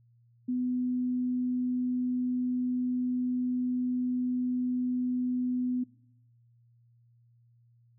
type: tone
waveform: sine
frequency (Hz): 250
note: B3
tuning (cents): +21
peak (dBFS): -27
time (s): 0.48-5.84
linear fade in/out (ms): 10
effects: noise-tail reverb RT60 0.8 s tail -21 dB re dry + added 118 Hz sine -60 dBFS peak until 7.98 s